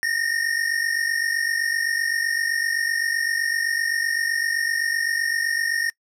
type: tone pair together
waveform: square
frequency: 1816.9 / 1864.7 Hz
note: A#6 / A#6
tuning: -45 / 0 cents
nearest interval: unison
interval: 45 cents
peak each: -25 dBFS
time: 0.03-5.9 s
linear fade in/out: 0 ms
effects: noise-tail reverb RT60 0.1 s tail -23 dB re dry + low-pass 12000 Hz 12 dB/octave